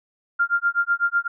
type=tone with tremolo; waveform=sine; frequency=1396.9 Hz; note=F6; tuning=in tune; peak=-15 dBFS; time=0.39-1.28 s; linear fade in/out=10 ms; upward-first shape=sine; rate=8 Hz; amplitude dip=100%; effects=none